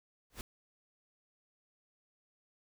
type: noise with exponential growth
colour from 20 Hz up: pink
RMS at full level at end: -38 dBFS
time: 0.3-0.41 s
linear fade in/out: 1 ms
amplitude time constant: 23 ms
effects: none